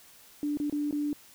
sine tone with dropouts, 293.7 Hz, D4, in tune, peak -27 dBFS, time 0.43-1.13 s, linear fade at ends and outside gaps 1 ms, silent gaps 0.572-0.6 / 0.698-0.725 / 0.91-0.926 s, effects white hiss -55 dBFS RMS until 1.34 s

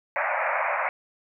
pink band-pass noise, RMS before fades -26 dBFS, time 0.16-0.89 s, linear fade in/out 0 ms, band 550 to 2400 Hz, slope 96 dB/octave, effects none

